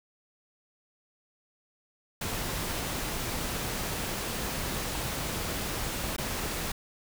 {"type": "noise with dropouts", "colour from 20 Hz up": "pink", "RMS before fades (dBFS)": -33, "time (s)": [2.21, 6.72], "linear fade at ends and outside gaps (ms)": 5, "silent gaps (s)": [6.165, 6.181], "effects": []}